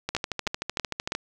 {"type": "two click trains", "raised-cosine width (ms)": 0.2, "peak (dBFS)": [-11, -9], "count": [15, 4], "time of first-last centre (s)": [[0.09, 1.151], [0.15, 1.121]], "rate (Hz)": [13.2, 3.09], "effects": []}